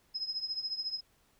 sine tone with tremolo, 5110 Hz, D#8, 45 cents sharp, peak -30 dBFS, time 0.14-1.01 s, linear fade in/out 20 ms, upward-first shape triangle, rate 14 Hz, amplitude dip 85%, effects pink hiss -69 dBFS RMS until 1.39 s

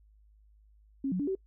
sine tone with pitch steps, 272 / 183.4 / 286.1 / 382.7 Hz, C#4 / F#3 / D4 / G4, -33 / -15 / -45 / -42 cents, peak -28 dBFS, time 1.04-1.352 s, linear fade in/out 5 ms, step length 78 ms, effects noise-tail reverb RT60 0.1 s tail -25 dB re dry + added 52 Hz sine -58 dBFS peak until 1.46 s

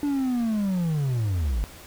triangle linear sweep, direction down, 293.7 to 47 Hz, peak -20 dBFS, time 0.03-1.64 s, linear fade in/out 0 ms, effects pink hiss -45 dBFS RMS until 1.86 s

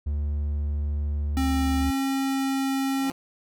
triangle tone, 73.2 Hz, D2, 5 cents flat, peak -22 dBFS, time 0.06-1.91 s, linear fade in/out 10 ms
square tone with pitch glide, 265.9 to 269.9 Hz, C4 to C#4, +28 to -46 cents, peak -24 dBFS, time 1.37-3.1 s, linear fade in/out 0 ms, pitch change +26 cents, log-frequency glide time 1.79-1.87 s
10% pulse tone with exponential growth, 174.61 Hz, F3, in tune, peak -27 dBFS, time 2.81-3.12 s, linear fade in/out 5 ms, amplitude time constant 67 ms
effects none

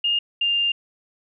sine tone pair in turn, 2832 / 2801 Hz, F7 / F7, +23 / +4 cents, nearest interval unison, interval 19 cents, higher first, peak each -18 dBFS, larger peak neither, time 0.04-0.19 / 0.41-0.72 s, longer second, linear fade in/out 5 ms, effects none

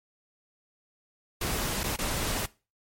pink noise with dropouts, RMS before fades -30 dBFS, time 1.41-2.46 s, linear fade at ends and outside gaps 5 ms, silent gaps 1.834-1.838 / 1.963-1.987 s, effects noise-tail reverb RT60 0.3 s tail -20 dB re dry + MP3 64 kbps

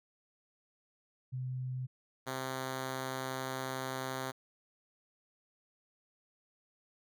sine / 5% pulse tone pair in turn, 128 / 131.22 Hz, C3 / C3, -38 / +5 cents, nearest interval unison, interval 43 cents, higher second, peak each -35 / -25 dBFS, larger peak second, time 1.32-1.87 / 2.26-4.32 s, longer second, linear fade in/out 20 ms, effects none

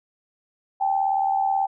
sine tone pair together, 784 / 862.4 Hz, G5 / A5, 0 / -35 cents, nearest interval major second, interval 165 cents, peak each -20 / -26 dBFS, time 0.8-1.67 s, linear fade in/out 20 ms, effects none

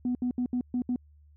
sine tone bursts at uneven times, 247.4 Hz, B3, 3 cents sharp, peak -24 dBFS, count 6, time 0.05-0.15 / 0.22-0.31 / 0.38-0.46 / 0.53-0.61 / 0.74-0.82 / 0.89-0.96 s, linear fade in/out 2 ms, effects tanh soft clip ceiling -22 dBFS + added 74 Hz sine -54 dBFS peak until 1.36 s

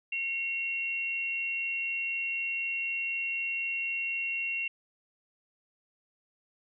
sine tone pair together, 2174 / 2742 Hz, C#7 / F7, -34 / -32 cents, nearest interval major third, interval 402 cents, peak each -39 / -30 dBFS, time 0.12-4.68 s, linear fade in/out 5 ms, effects none

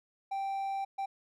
triangle tone bursts at uneven times, 783 Hz, G5, 2 cents flat, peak -30 dBFS, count 2, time 0.31-0.85 / 0.98-1.06 s, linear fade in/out 10 ms, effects none

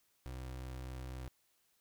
30% pulse tone, 64 Hz, C2, 38 cents flat, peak -40 dBFS, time 0.26-1.28 s, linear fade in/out 0 ms, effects white hiss -75 dBFS RMS until 1.8 s

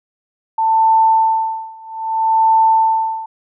sine tone with tremolo, 890 Hz, A5, 20 cents sharp, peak -8 dBFS, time 0.58-3.26 s, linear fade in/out 5 ms, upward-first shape sine, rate 0.62 Hz, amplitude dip 95%, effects none

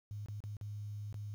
sine tone with dropouts, 103.83 Hz, G#2, in tune, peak -40 dBFS, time 0.11-1.34 s, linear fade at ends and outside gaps 0 ms, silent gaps 0.26-0.285 / 0.404-0.439 / 0.568-0.612 / 1.127-1.143 s, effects 11-bit

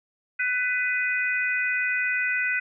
harmonic tone, 498.6 Hz, B4, 16 cents sharp, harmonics 3 / 4 / 5, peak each -26 / -27 / -28 dBFS, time 0.39-2.6 s, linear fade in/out 10 ms, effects none

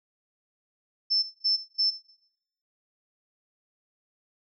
sine tone bursts, 5300 Hz, E8, 9 cents sharp, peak -21 dBFS, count 3, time 1.1-1.91 s, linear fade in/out 20 ms, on 130 ms, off 210 ms, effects noise-tail reverb RT60 0.8 s tail -18 dB re dry

